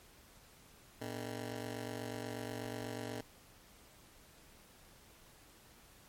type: ring-modulated tone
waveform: 15% pulse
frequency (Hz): 180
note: F#3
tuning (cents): -47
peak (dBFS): -31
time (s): 1.01-3.21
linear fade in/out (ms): 5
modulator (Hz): 65.9
effects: pink hiss -61 dBFS RMS until 6.08 s + MP3 64 kbps